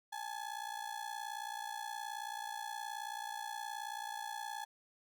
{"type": "ring-modulated tone", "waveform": "35% pulse", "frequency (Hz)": 850, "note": "G#5", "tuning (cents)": 40, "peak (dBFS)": -36, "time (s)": [0.12, 4.65], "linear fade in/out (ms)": 10, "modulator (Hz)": 29.4, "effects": []}